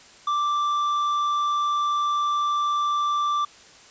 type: tone with tanh clipping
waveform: triangle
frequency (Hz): 1174.7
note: D6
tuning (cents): 0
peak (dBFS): -22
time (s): 0.27-3.45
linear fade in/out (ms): 5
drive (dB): 11
effects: white hiss -49 dBFS RMS until 3.9 s + resampled to 16000 Hz